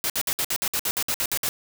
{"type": "noise bursts", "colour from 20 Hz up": "white", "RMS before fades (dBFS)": -25, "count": 13, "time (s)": [0.04, 1.49], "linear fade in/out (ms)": 0, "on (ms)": 58, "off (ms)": 58, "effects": []}